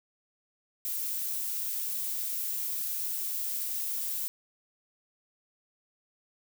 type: noise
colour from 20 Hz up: violet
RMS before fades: -33 dBFS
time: 0.85-4.28 s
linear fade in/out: 0 ms
effects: none